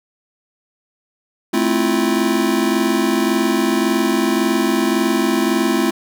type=chord; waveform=square; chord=F major seventh; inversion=first; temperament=just; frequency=218.3 / 261.9 / 327.4 / 349.2 Hz; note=A3 / C4 / E4 / F4; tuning=-13 / +2 / -12 / 0 cents; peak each=-21 dBFS; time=1.53-5.91 s; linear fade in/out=10 ms; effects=none